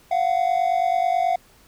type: tone pair together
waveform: triangle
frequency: 690.8 / 740 Hz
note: F5 / F#5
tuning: -19 / 0 cents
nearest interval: minor second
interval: 119 cents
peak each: -19 dBFS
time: 0.11-1.36 s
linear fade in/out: 5 ms
effects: pink hiss -54 dBFS RMS until 1.67 s